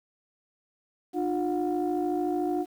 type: tone cluster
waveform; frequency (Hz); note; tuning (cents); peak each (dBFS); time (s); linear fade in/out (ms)
sine; 301.5 / 355 / 726; D4 / F4 / F#5; +46 / +28 / -33; -28 / -28 / -31; 1.13-2.66; 50
effects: tanh soft clip ceiling -18 dBFS + 9-bit